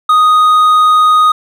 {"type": "tone with hard clipping", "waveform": "triangle", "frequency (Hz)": 1244.5, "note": "D#6", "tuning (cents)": 0, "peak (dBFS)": -6, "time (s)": [0.09, 1.32], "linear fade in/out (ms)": 5, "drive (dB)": 7, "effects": []}